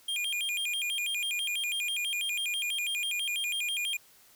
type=tone with vibrato; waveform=square; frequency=2794 Hz; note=F7; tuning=in tune; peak=-30 dBFS; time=0.08-3.97 s; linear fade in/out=5 ms; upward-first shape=square; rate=6.1 Hz; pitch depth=240 cents each way; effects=white hiss -59 dBFS RMS until 4.35 s